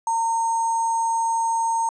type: tone with sample-and-hold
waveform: sine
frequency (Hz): 913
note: A#5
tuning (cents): -36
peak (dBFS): -19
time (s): 0.07-1.89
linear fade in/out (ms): 2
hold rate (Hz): 7350
effects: resampled to 24000 Hz